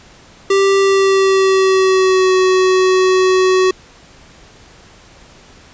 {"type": "tone with pitch glide", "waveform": "square", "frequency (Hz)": [392, 373.2], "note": ["G4", "F#4"], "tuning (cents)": [0, 15], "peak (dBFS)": -10, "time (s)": [0.5, 3.71], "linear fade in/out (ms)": 5, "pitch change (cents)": -85, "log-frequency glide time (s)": [0.79, 2.34], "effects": ["pink hiss -43 dBFS RMS until 5.73 s", "resampled to 16000 Hz"]}